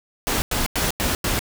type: noise bursts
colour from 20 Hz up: pink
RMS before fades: -22 dBFS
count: 5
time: 0.27-1.392 s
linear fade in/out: 0 ms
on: 150 ms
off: 93 ms
effects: none